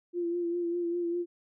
sine tone with vibrato, 345.2 Hz, F4, 20 cents flat, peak -28 dBFS, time 0.13-1.26 s, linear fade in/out 50 ms, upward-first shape sine, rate 5 Hz, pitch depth 31 cents each way, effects none

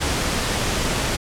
pink noise, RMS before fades -22 dBFS, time 0-1.17 s, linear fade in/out 20 ms, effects low-pass 9000 Hz 12 dB/octave

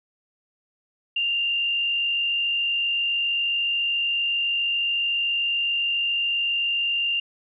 sine tone with frequency modulation, 2794 Hz, F7, in tune, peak -21 dBFS, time 1.16-7.2 s, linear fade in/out 5 ms, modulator 47.4 Hz, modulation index 0.78, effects none

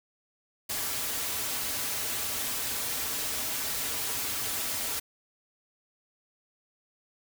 white noise with comb filter, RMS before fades -32 dBFS, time 0.69-5 s, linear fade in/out 10 ms, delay 5.6 ms, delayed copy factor -0.55, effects none

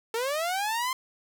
sawtooth linear sweep, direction up, 440 to 1053 Hz, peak -23 dBFS, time 0.14-0.93 s, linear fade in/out 2 ms, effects none

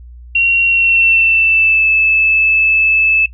sine tone with pitch glide, 2743 to 2618 Hz, F7 to E7, -32 to -13 cents, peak -8 dBFS, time 0.35-3.26 s, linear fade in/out 5 ms, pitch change -81 cents, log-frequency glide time 0.66-1.88 s, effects noise-tail reverb RT60 0.1 s tail -17 dB re dry + added 60 Hz sine -32 dBFS peak until 3.33 s

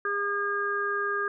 harmonic tone, 405.5 Hz, G#4, 41 cents flat, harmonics 1 / 3 / 4, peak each -32 / -30 / -29 dBFS, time 0.05-1.28 s, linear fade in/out 2 ms, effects none

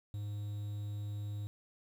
triangle tone with quantisation, 103.3 Hz, G#2, 9 cents flat, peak -35 dBFS, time 0.14-1.47 s, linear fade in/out 0 ms, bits 10, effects none

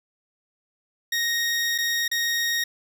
20% pulse tone with dropouts, 1868 Hz, A#6, 3 cents sharp, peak -17 dBFS, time 1.12-2.64 s, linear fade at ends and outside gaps 5 ms, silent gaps 1.78-1.784 / 2.08-2.114 s, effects none

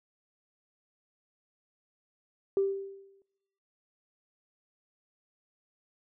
sine tone with exponential decay, 392 Hz, G4, in tune, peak -21 dBFS, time 2.57-3.22 s, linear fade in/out 1 ms, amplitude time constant 140 ms, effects noise-tail reverb RT60 1.0 s tail -23 dB re dry + tanh soft clip ceiling -17 dBFS

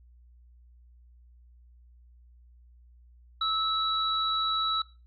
sine tone pair together, 1303 / 3905 Hz, E6 / B7, -20 / -20 cents, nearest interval octave + perfect fifth, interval 1900 cents, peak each -28 dBFS, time 3.41-4.82 s, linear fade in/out 5 ms, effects noise-tail reverb RT60 0.3 s tail -18 dB re dry + added 60 Hz sine -53 dBFS peak until 5.06 s

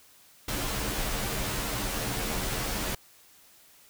pink noise with comb filter, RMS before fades -31 dBFS, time 0.48-2.95 s, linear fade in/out 5 ms, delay 12 ms, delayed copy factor -0.85, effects white hiss -57 dBFS RMS until 3.89 s

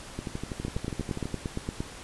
two click trains, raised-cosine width 3 ms, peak -20 / -17 dBFS, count 14 / 11, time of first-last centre 0.19-1.256 / 0.65-1.805 s, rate 12.2 / 8.66 Hz, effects pink hiss -44 dBFS RMS until 2.03 s + resampled to 24000 Hz

